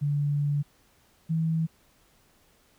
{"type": "tone pair in turn", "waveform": "sine", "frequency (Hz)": [144.8, 161.74], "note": ["D3", "E3"], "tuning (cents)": [-24, -33], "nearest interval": "major second", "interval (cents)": 191, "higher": "second", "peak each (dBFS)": -23, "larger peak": "neither", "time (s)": [[0.01, 0.63], [1.29, 1.67]], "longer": "first", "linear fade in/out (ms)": 20, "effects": ["pink hiss -63 dBFS RMS until 2.78 s"]}